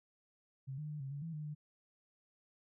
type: tone with pitch steps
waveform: sine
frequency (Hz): 134 / 151.3 / 150.3 / 135.4 / 142.6 / 164.2 / 151.7 / 149.9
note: C3 / D#3 / D3 / C#3 / C#3 / E3 / D#3 / D3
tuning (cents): +42 / -48 / +40 / -40 / +49 / -6 / -44 / +36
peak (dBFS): -40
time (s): 0.67-1.55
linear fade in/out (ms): 20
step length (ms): 110
effects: none